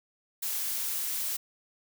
blue noise, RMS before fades -32 dBFS, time 0.42-1.37 s, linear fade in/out 10 ms, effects none

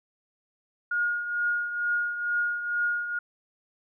sine tone with tremolo, 1431 Hz, F6, 42 cents sharp, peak -22 dBFS, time 0.91-3.19 s, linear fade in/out 5 ms, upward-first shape triangle, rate 2.2 Hz, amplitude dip 65%, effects none

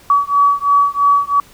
sine beating tone pair, 1137 / 1140 Hz, C#6 / C#6, +44 / +48 cents, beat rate 3 Hz, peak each -13 / -13 dBFS, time 0.1-1.4 s, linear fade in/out 2 ms, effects pink hiss -45 dBFS RMS until 1.53 s

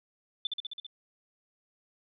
sine tone with echo, 3520 Hz, A7, in tune, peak -28 dBFS, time 0.45-0.47 s, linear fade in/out 2 ms, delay 66 ms, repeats 6, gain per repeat -2 dB, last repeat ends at 0.866 s, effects none

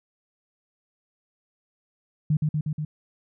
sine tone with echo, 152.1 Hz, D#3, 39 cents flat, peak -18 dBFS, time 2.3-2.37 s, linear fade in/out 5 ms, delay 120 ms, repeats 4, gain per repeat -2 dB, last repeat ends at 2.85 s, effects none

